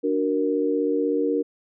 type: chord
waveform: sine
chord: D augmented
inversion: none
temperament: equal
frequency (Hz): 293.7 / 370 / 466.2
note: D4 / F#4 / A#4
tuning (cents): 0 / 0 / 0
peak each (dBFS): -24 / -27 / -23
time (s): 0.03-1.43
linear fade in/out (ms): 20
effects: none